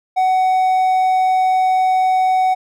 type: tone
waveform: triangle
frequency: 748 Hz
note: F#5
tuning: 19 cents sharp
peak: -10 dBFS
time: 0.16-2.55 s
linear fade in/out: 20 ms
effects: none